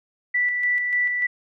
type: tone with tremolo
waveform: sine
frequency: 1968 Hz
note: B6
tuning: 7 cents flat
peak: -18 dBFS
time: 0.34-1.27 s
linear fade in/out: 10 ms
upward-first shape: square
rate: 3.4 Hz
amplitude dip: 35%
effects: none